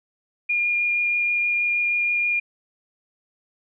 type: tone with vibrato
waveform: sine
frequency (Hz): 2419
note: D#7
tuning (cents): -49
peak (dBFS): -19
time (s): 0.49-2.4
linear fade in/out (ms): 10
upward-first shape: triangle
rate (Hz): 6.3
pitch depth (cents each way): 9
effects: none